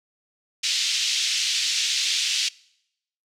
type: band-pass noise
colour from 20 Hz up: pink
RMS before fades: -24 dBFS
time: 0.63-2.49 s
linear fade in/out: 10 ms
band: 2800 to 6400 Hz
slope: 24 dB/octave
effects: noise-tail reverb RT60 0.8 s tail -24 dB re dry